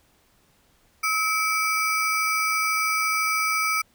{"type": "ring-modulated tone", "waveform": "square", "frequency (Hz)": 1796, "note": "A6", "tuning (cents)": 35, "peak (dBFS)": -19, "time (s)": [1.03, 3.82], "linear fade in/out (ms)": 10, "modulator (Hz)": 507, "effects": ["pink hiss -62 dBFS RMS until 3.94 s"]}